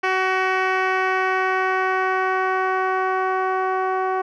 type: tone with low-pass filter sweep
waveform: 10% pulse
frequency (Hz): 375.8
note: F#4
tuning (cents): +27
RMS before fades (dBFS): -21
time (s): 0.03-4.22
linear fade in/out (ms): 10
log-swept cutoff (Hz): 2700 to 970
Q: 1.1
effects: none